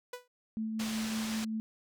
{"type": "tone with exponential decay", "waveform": "sawtooth", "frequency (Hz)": 493.9, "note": "B4", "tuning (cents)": 0, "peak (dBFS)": -32, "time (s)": [0.13, 0.28], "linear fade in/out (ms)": 5, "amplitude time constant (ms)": 31}
{"type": "tone with tremolo", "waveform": "sine", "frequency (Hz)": 220, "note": "A3", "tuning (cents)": 0, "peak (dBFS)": -31, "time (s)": [0.57, 1.6], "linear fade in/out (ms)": 0, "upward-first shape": "triangle", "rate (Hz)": 5.3, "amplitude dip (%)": 30}
{"type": "low-pass noise", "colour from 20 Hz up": "white", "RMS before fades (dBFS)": -41, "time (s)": [0.79, 1.45], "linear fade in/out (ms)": 10, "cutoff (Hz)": 6000, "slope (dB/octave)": 12}
{"effects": []}